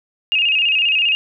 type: tone with vibrato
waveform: sine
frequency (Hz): 2684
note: E7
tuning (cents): +31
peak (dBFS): -13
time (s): 0.32-1.15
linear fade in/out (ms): 0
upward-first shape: square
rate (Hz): 15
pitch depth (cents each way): 86
effects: none